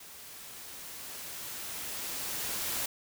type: noise with level ramp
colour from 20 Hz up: white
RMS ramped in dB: -49 to -33 dBFS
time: 0-2.86 s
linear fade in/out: 5 ms
effects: none